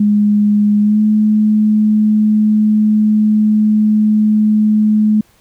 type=tone with pitch glide; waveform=sine; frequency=207.7 to 213.5 Hz; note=G#3 to G#3; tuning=0 to +48 cents; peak=-8 dBFS; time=0-5.21 s; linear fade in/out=5 ms; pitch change=+48 cents; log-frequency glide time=0.81-1 s; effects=pink hiss -52 dBFS RMS until 5.4 s